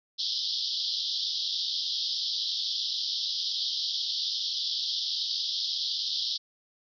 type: band-pass noise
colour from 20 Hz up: white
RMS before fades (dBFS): -31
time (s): 0.18-6.38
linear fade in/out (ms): 20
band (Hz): 3200 to 5300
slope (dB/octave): 96
effects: none